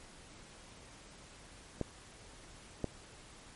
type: clicks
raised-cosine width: 2 ms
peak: -20 dBFS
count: 2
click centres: 1.813 / 2.843 s
effects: pink hiss -55 dBFS RMS until 3.55 s + MP3 48 kbps